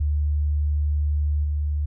sine tone with level steps, 74 Hz, D2, 14 cents sharp, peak -19 / -21 dBFS, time 0-1.86 s, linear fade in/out 10 ms, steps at 1.44 s, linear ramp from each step 5 ms, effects none

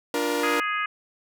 sawtooth chord, Bb major, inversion first, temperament equal with one note detuned, 293.7 / 349.2 / 472.7 Hz, D4 / F4 / Bb4, 0 / 0 / +24 cents, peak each -24 / -27 / -22 dBFS, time 0.14-0.6 s, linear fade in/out 2 ms
harmonic tone, 415.8 Hz, G#4, 2 cents sharp, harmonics 3 / 4 / 5 / 6 / 7, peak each -27 / -30 / -31 / -33 / -38 dBFS, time 0.43-0.86 s, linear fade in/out 5 ms
effects none

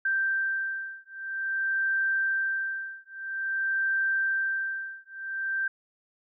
sine beating tone pair, 1568 / 1568.5 Hz, G6 / G6, 0 / +1 cents, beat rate 0.5 Hz, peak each -29 / -29 dBFS, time 0.05-5.68 s, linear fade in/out 5 ms, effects none

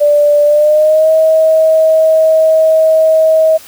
sine tone with pitch glide, 587 to 636.4 Hz, D5 to D#5, -1 to +39 cents, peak -5 dBFS, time 0-3.58 s, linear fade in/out 20 ms, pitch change +140 cents, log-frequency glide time 0.44-1.11 s, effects white hiss -36 dBFS RMS until 3.67 s

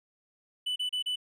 triangle tone bursts, 2986 Hz, F#7, 15 cents sharp, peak -27 dBFS, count 4, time 0.66-1.159 s, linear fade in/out 10 ms, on 100 ms, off 33 ms, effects none

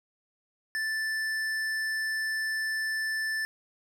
sine tone with tanh clipping, 1760 Hz, A6, in tune, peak -30 dBFS, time 0.75-3.45 s, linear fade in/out 0 ms, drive 14 dB, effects none

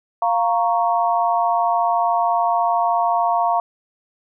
sine chord, Bb minor, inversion second, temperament equal, 698.5 / 932.3 / 1108.7 Hz, F5 / Bb5 / Db6, 0 / 0 / 0 cents, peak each -18 / -20 / -23 dBFS, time 0.22-3.6 s, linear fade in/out 2 ms, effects none

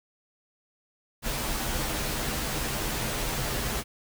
pink noise with comb filter, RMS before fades -30 dBFS, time 1.22-3.84 s, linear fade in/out 50 ms, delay 11 ms, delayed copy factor -0.55, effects none

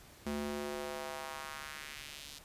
square tone with high-pass filter sweep, 72.8 Hz, D2, 15 cents flat, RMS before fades -42 dBFS, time 0.26-2.39 s, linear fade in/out 5 ms, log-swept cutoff 190 to 4100 Hz, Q 1.4, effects pink hiss -57 dBFS RMS until 2.44 s + resampled to 32000 Hz

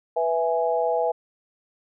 sine chord, E major, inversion second, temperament equal, 493.9 / 659.3 / 830.6 Hz, B4 / E5 / G#5, 0 / 0 / 0 cents, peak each -24 / -24 / -26 dBFS, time 0.16-1.12 s, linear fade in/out 10 ms, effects none

